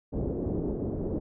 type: low-pass noise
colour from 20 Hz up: white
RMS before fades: -31 dBFS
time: 0.12-1.2 s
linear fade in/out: 20 ms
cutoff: 430 Hz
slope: 24 dB/octave
effects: none